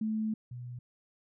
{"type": "tone pair in turn", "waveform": "sine", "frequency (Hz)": [217.8, 122.58], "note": ["A3", "B2"], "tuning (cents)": [-17, -13], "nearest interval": "minor seventh", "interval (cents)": 996, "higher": "first", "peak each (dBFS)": [-29, -39], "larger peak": "first", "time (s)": [[0.01, 0.34], [0.51, 0.79]], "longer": "first", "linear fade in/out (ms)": 5, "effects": []}